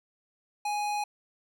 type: tone with hard clipping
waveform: sine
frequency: 831 Hz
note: G#5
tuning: 1 cent sharp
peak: -30 dBFS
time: 0.65-1.04 s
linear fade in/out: 5 ms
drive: 18 dB
effects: none